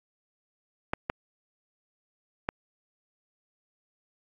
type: clicks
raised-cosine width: 0.5 ms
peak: -12 dBFS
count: 3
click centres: 0.935 / 1.099 / 2.489 s
effects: AAC 32 kbps